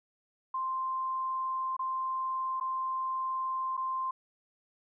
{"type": "tone with dropouts", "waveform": "sine", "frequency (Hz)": 1046.5, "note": "C6", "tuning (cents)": 0, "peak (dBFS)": -30, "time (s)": [0.54, 4.11], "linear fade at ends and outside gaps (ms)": 5, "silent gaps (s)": [[1.767, 1.792], [2.6, 2.609], [3.769, 3.775]], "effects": []}